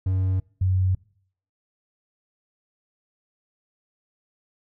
triangle / sine tone pair in turn, 94 / 93.3 Hz, F#2 / F#2, +28 / +15 cents, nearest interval unison, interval 13 cents, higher first, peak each -18 dBFS, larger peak neither, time 0.06-0.4 / 0.61-0.95 s, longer neither, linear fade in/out 5 ms, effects noise-tail reverb RT60 0.6 s tail -24 dB re dry

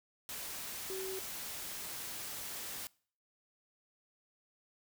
sine tone in noise, 380.1 Hz, F#4, 47 cents sharp, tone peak -39 dBFS, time 0.9-1.19 s, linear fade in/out 0 ms, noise white, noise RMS -43 dBFS, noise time 0.29-2.87 s, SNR +1 dB, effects noise-tail reverb RT60 0.5 s tail -24 dB re dry

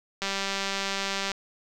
click train, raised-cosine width 0.2 ms, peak -12 dBFS, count 216, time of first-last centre 0.22-1.317 s, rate 196 Hz, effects none

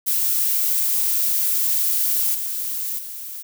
violet noise with level steps, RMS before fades -20 / -26 / -33 dBFS, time 0.06-3.43 s, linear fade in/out 20 ms, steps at 2.34 / 2.98 s, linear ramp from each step 10 ms, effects none

